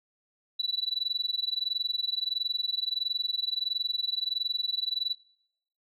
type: tone with amplitude modulation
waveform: sine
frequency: 3951 Hz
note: B7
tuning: in tune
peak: -23 dBFS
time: 0.59-5.15 s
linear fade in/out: 10 ms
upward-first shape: sine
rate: 21.5 Hz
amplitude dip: 95%
effects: noise-tail reverb RT60 0.7 s tail -23 dB re dry + tanh soft clip ceiling -20 dBFS